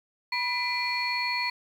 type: tone cluster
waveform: sine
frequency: 976 / 2009 / 2387 / 4340 Hz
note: B5 / B6 / D7 / C#8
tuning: -21 / +29 / +28 / -37 cents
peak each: -31 dBFS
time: 0.32-1.5 s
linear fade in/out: 5 ms
effects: tanh soft clip ceiling -17 dBFS + 9-bit